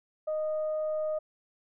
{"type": "tone with frequency modulation", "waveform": "sine", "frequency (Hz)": 619, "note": "D#5", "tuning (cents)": -9, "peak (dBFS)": -28, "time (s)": [0.27, 1.19], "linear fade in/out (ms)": 10, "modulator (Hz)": 618, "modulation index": 0.24, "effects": []}